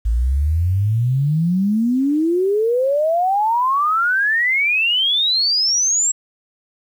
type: exponential sweep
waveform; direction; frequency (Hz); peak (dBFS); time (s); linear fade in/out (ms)
sine; up; 53.7 to 7700; -14; 0.05-6.12; 10
effects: 8-bit